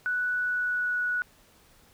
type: tone with pitch glide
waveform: sine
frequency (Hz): 1480 to 1468.9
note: F#6 to F#6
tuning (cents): 0 to -13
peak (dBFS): -25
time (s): 0.06-1.22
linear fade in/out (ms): 0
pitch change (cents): -13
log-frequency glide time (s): 0.32-0.99
effects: pink hiss -59 dBFS RMS until 1.93 s